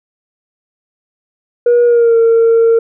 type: tone with pitch glide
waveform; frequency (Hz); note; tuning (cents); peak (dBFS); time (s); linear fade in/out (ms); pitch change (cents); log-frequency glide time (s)
sine; 480 to 457.8; B4 to A#4; -49 to -31; -4; 1.66-2.79; 5; -82; 1.85-2.17
effects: tanh soft clip ceiling -4 dBFS

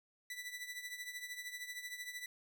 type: tone with tremolo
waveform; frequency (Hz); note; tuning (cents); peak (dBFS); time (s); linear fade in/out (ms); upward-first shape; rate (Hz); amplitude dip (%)
sawtooth; 1975.5; B6; 0; -37; 0.3-2.26; 2; triangle; 13; 75
effects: 13-bit

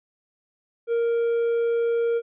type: tone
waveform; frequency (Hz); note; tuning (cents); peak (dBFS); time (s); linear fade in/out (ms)
triangle; 466.2; A#4; 0; -18; 0.87-2.22; 50
effects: resampled to 8000 Hz

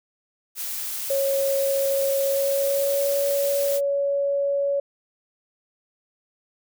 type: noise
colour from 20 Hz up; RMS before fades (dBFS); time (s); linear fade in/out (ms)
blue; -30; 0.55-3.81; 50
type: tone with pitch glide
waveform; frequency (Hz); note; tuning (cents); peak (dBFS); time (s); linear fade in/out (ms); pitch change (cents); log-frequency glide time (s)
sine; 549 to 561.8; C#5 to C#5; -17 to +23; -20; 1.1-4.8; 5; +40; 2.23-3.16
effects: none

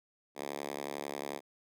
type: tone with high-pass filter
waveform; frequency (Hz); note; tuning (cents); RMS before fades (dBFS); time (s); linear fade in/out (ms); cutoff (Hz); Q
5% pulse; 71.2; C#2; +47; -40; 0.35-1.41; 50; 320; 0.94
effects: none

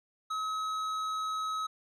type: tone with tanh clipping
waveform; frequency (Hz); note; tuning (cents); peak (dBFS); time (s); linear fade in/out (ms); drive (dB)
sine; 1280; D#6; +49; -33; 0.3-1.67; 10; 11
effects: none

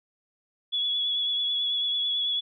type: tone with vibrato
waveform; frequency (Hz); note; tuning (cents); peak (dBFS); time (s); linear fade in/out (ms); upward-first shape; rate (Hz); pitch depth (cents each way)
sine; 3391; G#7; +35; -24; 0.72-2.41; 20; sine; 9.1; 23
effects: none

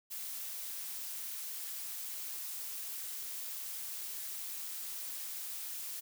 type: noise with amplitude modulation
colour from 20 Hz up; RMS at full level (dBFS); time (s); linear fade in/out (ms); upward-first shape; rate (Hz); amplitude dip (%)
blue; -40; 0.1-6.01; 20; sine; 232; 40
effects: none

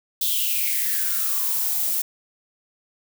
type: noise with high-pass filter sweep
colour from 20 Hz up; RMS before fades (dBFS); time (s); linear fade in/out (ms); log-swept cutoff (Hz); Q
violet; -23; 0.21-2.02; 5; 3600 to 580; 7.6
effects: none

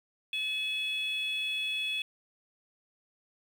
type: tone pair together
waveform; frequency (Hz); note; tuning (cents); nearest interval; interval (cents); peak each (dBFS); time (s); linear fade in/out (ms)
sine; 2566 / 3403; E7 / G#7; -47 / +41; perfect fourth; 488; -31 / -32; 0.33-2.02; 2
effects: tanh soft clip ceiling -25 dBFS + 9-bit

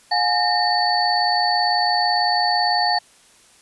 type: tone cluster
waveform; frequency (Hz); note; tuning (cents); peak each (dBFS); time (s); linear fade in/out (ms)
sine; 718 / 836 / 1824 / 4487; F5 / G#5 / A#6 / C#8; +48 / +11 / -38 / +20; -21 / -21 / -25 / -21; 0.11-2.99; 10
effects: white hiss -52 dBFS RMS until 3.61 s + resampled to 24000 Hz

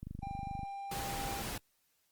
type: click train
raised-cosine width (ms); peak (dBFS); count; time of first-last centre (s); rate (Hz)
5; -30; 16; 0.03-0.632; 24.9
type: tone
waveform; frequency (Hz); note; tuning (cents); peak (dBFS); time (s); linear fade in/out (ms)
triangle; 794; G5; +22; -38; 0.22-1.42; 10
type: noise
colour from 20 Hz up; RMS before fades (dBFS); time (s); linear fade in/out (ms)
pink; -40; 0.91-1.58; 5
effects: white hiss -75 dBFS RMS until 2.11 s + Opus 24 kbps

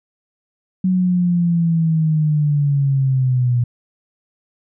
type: linear sweep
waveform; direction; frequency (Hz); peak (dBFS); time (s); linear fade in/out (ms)
sine; down; 186.5 to 120; -13; 0.84-3.64; 5
effects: none

